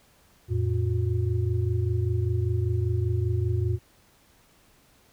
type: tone cluster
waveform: sine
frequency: 88 / 113.1 / 360.7 Hz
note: F2 / A2 / F#4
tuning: +14 / +48 / -44 cents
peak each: -26 / -25 / -33 dBFS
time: 0.48-3.79 s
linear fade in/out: 50 ms
effects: pink hiss -60 dBFS RMS until 5.12 s